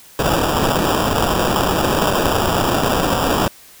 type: noise with sample-and-hold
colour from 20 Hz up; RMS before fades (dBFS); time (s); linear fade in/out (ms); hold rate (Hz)
blue; -17; 0.19-3.48; 2; 2100
effects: white hiss -44 dBFS RMS until 3.8 s